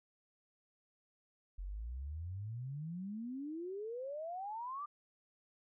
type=exponential sweep; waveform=sine; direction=up; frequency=43.65 to 1208 Hz; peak=-40 dBFS; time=1.58-4.86 s; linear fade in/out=10 ms; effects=none